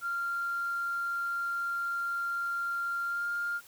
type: tone with pitch glide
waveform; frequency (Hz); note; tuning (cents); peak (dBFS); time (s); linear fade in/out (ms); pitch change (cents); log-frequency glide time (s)
sine; 1388 to 1404.1; F6 to F6; -11 to +9; -29; 0.01-3.61; 50; +20; 3.06-3.26
effects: tanh soft clip ceiling -25 dBFS + white hiss -55 dBFS RMS until 3.67 s